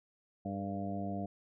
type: harmonic tone with a mistuned harmonic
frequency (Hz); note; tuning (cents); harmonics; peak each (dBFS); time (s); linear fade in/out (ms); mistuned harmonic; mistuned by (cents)
99.1; G2; +19; 1 / 2 / 3 / 4 / 5 / 6 / 7; -43 / -38 / -43 / -51 / -50 / -47 / -42; 0.45-1.26; 5; 4; +61
effects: none